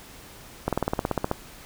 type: slowing click train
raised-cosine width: 1 ms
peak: -9 dBFS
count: 12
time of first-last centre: 0.68-1.314 s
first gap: 47 ms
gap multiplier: 1.04
effects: pink hiss -46 dBFS RMS until 1.65 s